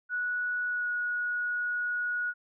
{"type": "tone with pitch glide", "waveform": "sine", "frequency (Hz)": [1469, 1456.3], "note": ["F#6", "F#6"], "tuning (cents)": [-13, -28], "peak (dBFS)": -28, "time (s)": [0.09, 2.34], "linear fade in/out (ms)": 50, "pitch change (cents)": -15, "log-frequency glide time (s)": [0.67, 0.89], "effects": []}